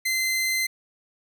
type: tone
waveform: sawtooth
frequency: 2068 Hz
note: C7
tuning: 21 cents flat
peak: -19 dBFS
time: 0.05-0.67 s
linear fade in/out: 10 ms
effects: none